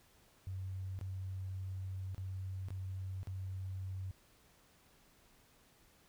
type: tone with dropouts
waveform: sine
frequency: 94.5 Hz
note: F#2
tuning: 37 cents sharp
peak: -39 dBFS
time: 0.47-4.11 s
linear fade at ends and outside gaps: 0 ms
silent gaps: 0.99-1.012 / 2.146-2.18 / 2.685-2.705 / 3.231-3.272 s
effects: pink hiss -67 dBFS RMS until 6.08 s